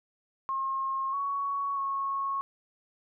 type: tone with pitch steps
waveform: sine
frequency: 1074 / 1117 / 1098 Hz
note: C6 / C#6 / C#6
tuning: +45 / +13 / -17 cents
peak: -28 dBFS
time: 0.49-2.41 s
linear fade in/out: 0 ms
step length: 640 ms
effects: none